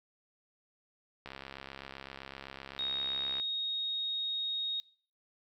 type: click train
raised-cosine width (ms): 0.3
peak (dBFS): -27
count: 146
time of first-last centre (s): 1.26-3.399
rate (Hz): 67.8
type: tone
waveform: sine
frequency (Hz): 3740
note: A#7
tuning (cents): +5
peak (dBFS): -32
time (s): 2.79-4.8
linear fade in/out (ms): 0
effects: noise-tail reverb RT60 0.5 s tail -22 dB re dry